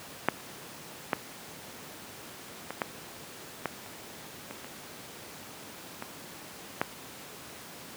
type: clicks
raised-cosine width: 0.5 ms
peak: -6 / -9 / -19 / -12 / -13 / -30 / -24 / -28 / -20 / -10 dBFS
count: 10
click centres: 0.286 / 1.132 / 2.706 / 2.818 / 3.657 / 3.862 / 4.51 / 4.645 / 6.024 / 6.815 s
effects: pink hiss -45 dBFS RMS until 7.96 s + high-pass 150 Hz 12 dB/octave